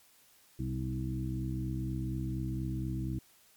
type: harmonic tone with a mistuned harmonic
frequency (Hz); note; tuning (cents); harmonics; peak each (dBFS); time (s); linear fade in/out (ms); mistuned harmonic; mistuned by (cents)
64.1; C2; -35; 1 / 2 / 3 / 4 / 5; -38 / -35 / -41 / -44 / -40; 0.59-3.19; 5; 3; +39
effects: white hiss -63 dBFS RMS until 3.56 s + MP3 96 kbps